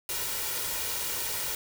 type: noise with comb filter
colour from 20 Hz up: white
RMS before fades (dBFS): -32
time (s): 0.09-1.55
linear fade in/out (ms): 2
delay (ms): 2.1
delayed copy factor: +0.55
effects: none